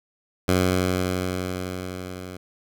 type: tone with level ramp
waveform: 10% pulse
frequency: 91.8 Hz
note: F#2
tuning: 13 cents flat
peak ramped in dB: -9 to -27 dBFS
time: 0.48-2.37 s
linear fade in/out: 5 ms
effects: none